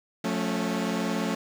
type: chord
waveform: sawtooth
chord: F augmented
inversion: none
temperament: equal with one note detuned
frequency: 178.9 / 220 / 277.2 Hz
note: F3 / A3 / C#4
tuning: +42 / 0 / 0 cents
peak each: -27 / -25 / -28 dBFS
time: 0.24-1.35 s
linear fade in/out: 5 ms
effects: low-pass 8000 Hz 12 dB/octave + 8-bit